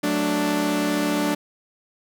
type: chord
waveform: sawtooth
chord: D major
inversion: first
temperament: equal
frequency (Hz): 185 / 220 / 293.7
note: F#3 / A3 / D4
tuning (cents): 0 / 0 / 0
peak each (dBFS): -24 / -24 / -18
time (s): 0.03-1.35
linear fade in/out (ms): 10
effects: none